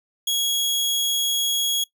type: tone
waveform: sawtooth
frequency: 3322 Hz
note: G#7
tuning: in tune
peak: -17 dBFS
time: 0.27-1.84 s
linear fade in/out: 5 ms
effects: noise-tail reverb RT60 0.1 s tail -20 dB re dry